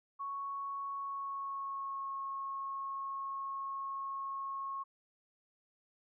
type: tone with pitch glide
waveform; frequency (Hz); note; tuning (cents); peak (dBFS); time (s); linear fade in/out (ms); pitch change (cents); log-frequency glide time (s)
sine; 1108.7 to 1091.5; C#6 to C#6; 0 to -27; -37; 0.19-4.84; 20; -27; 0.95-2.13
effects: none